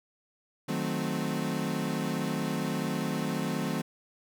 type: chord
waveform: 35% pulse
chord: D# diminished seventh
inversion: none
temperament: equal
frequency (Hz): 155.56 / 185 / 220 / 261.6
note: D#3 / F#3 / A3 / C4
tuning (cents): 0 / 0 / 0 / 0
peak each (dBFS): -33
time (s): 0.68-3.82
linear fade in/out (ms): 10
effects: none